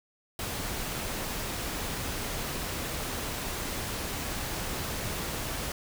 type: noise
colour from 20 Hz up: pink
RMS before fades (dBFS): -34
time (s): 0.39-5.72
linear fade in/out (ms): 2
effects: none